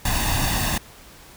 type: noise with comb filter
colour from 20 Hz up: pink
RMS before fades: -22 dBFS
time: 0.05-0.78 s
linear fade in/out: 5 ms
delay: 1.1 ms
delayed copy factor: +0.7
effects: pink hiss -46 dBFS RMS until 1.36 s